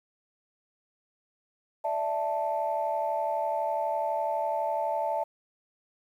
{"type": "chord", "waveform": "sine", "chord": "D suspended second", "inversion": "none", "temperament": "equal", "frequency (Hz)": [587.3, 659.3, 880], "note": ["D5", "E5", "A5"], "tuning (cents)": [0, 0, 0], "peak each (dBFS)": [-32, -30, -29], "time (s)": [1.84, 5.24], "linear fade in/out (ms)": 10, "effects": ["tanh soft clip ceiling -18 dBFS", "10-bit"]}